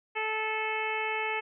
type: harmonic tone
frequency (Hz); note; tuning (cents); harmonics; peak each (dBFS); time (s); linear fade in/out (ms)
436.1; A4; -15; 1 / 2 / 3 / 4 / 5 / 6 / 7; -36 / -34 / -40 / -39 / -34 / -36 / -45; 0.15-1.41; 20
effects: none